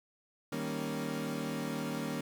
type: chord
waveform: 30% pulse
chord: Eb dominant seventh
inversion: none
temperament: equal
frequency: 155.56 / 196 / 233.1 / 277.2 Hz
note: Eb3 / G3 / Bb3 / Db4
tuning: 0 / 0 / 0 / 0 cents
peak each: -38 / -39 / -36 / -37 dBFS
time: 0.52-2.21 s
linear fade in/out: 5 ms
effects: 10-bit